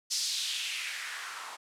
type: noise with band-pass filter sweep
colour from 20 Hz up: blue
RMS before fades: -35 dBFS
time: 0.1-1.57 s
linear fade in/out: 20 ms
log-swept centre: 5400 to 940 Hz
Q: 2.5
effects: low-pass 10000 Hz 12 dB/octave